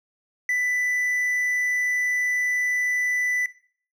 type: tone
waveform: triangle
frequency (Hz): 1987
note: B6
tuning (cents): +10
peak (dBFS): -19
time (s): 0.49-3.46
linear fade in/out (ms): 2
effects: noise-tail reverb RT60 0.5 s tail -18 dB re dry